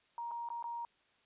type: tone with dropouts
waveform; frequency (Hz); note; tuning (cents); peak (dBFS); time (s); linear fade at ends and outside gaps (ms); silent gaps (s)
sine; 940; A#5; +14; -38; 0.18-0.85; 1; 0.311-0.315 / 0.488-0.502 / 0.626-0.641
effects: white hiss -71 dBFS RMS until 1.25 s + resampled to 8000 Hz